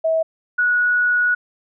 sine tone pair in turn, 646 / 1462.8 Hz, E5 / F#6, -35 / -20 cents, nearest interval octave + major second, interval 1415 cents, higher second, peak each -15 / -14 dBFS, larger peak second, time 0.04-0.23 / 0.58-1.35 s, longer second, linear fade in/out 10 ms, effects none

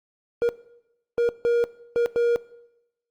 triangle tone bursts at uneven times, 473.1 Hz, A#4, 26 cents sharp, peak -16 dBFS, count 5, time 0.42-0.49 / 1.18-1.29 / 1.45-1.64 / 1.96-2.06 / 2.16-2.36 s, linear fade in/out 0 ms, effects noise-tail reverb RT60 0.9 s tail -20 dB re dry + Opus 48 kbps

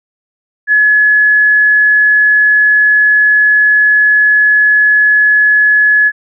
sine tone, 1700 Hz, G#6, 40 cents sharp, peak -5 dBFS, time 0.67-6.12 s, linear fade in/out 50 ms, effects none

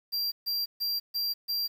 square tone bursts, 4740 Hz, D8, 15 cents sharp, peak -28 dBFS, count 5, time 0.12-1.68 s, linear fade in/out 20 ms, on 200 ms, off 140 ms, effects 9-bit

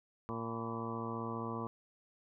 harmonic tone with a mistuned harmonic, 114.9 Hz, A#2, 25 cents flat, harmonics 1 / 2 / 3 / 4 / 5 / 6 / 7 / 8 / 9 / 10, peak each -44 / -42 / -46 / -45 / -52 / -52 / -52 / -51 / -45 / -45 dBFS, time 0.29-1.67 s, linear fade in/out 0 ms, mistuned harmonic 9, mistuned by -54 cents, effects none

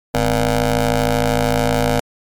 15% pulse ring-modulated tone, 112.8 Hz, A2, 44 cents sharp, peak -5 dBFS, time 0.14-2 s, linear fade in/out 5 ms, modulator 365 Hz, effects MP3 96 kbps

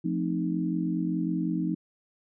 sine chord, F dominant seventh, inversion none, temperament equal, 174.61 / 220 / 261.6 / 311.1 Hz, F3 / A3 / C4 / Eb4, 0 / 0 / 0 / 0 cents, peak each -29 / -35 / -33 / -30 dBFS, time 0.04-1.75 s, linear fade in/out 10 ms, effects none

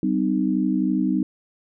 sine tone cluster, 192.9 / 256 / 307.9 Hz, G3 / C4 / D#4, -28 / -38 / -18 cents, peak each -23 dBFS, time 0.03-1.23 s, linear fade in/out 2 ms, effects none

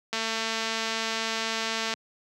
click train, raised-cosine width 0.2 ms, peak -12 dBFS, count 406, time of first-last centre 0.13-1.938 s, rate 224 Hz, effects high-pass 150 Hz 12 dB/octave

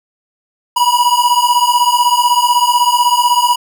square beating tone pair, 964 / 980 Hz, B5 / B5, -42 / -14 cents, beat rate 16 Hz, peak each -13 dBFS, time 0.76-3.56 s, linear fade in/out 10 ms, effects none

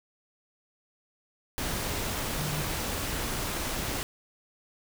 sine tone in noise, 150.4 Hz, D3, 42 cents sharp, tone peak -33 dBFS, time 2.38-2.62 s, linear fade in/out 0 ms, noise pink, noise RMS -32 dBFS, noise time 1.58-4.03 s, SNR -4 dB, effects none

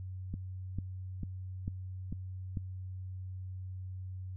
click train, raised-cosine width 5 ms, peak -24 dBFS, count 6, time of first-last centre 0.34-2.572 s, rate 2.24 Hz, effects added 93 Hz sine -39 dBFS peak until 4.36 s

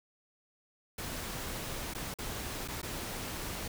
pink noise with dropouts, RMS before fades -39 dBFS, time 0.98-3.68 s, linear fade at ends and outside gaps 5 ms, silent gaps 1.938-1.948 / 2.141-2.186 / 2.678-2.683 / 2.817-2.829 s, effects none

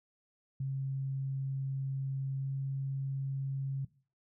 sine tone with pitch glide, 135.2 to 135.98 Hz, C#3 to C#3, -43 to -33 cents, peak -32 dBFS, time 0.6-3.85 s, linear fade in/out 5 ms, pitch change +10 cents, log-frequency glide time 2.37-2.5 s, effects noise-tail reverb RT60 0.4 s tail -19 dB re dry

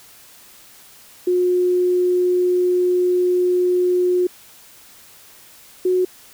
sine tone pair in turn, 360 / 366.7 Hz, F#4 / F#4, -47 / -15 cents, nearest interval unison, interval 32 cents, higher second, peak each -14 dBFS, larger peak neither, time 1.27-4.27 / 5.85-6.05 s, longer first, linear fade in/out 5 ms, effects white hiss -46 dBFS RMS until 6.33 s

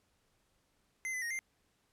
square tone with pitch steps, 2067 / 2012 / 1868 / 2095 Hz, C7 / B6 / A#6 / C7, -22 / +32 / +3 / +2 cents, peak -36 dBFS, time 1.05-1.39 s, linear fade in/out 0 ms, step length 85 ms, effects pink hiss -75 dBFS RMS until 1.92 s + low-pass 12000 Hz 12 dB/octave

